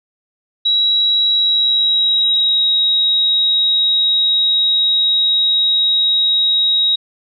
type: tone with pitch glide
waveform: sine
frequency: 3877 to 3804 Hz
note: B7 to A#7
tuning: -33 to +34 cents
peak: -11 dBFS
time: 0.65-6.96 s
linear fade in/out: 10 ms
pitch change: -33 cents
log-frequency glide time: 1.32-2.67 s
effects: none